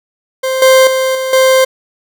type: tone with level steps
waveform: 40% pulse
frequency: 523.3 Hz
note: C5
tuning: in tune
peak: -12 / -3 / -10 / -14 / -5 dBFS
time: 0.43-1.65 s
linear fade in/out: 10 ms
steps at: 0.62 / 0.87 / 1.15 / 1.33 s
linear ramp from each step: 2 ms
effects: none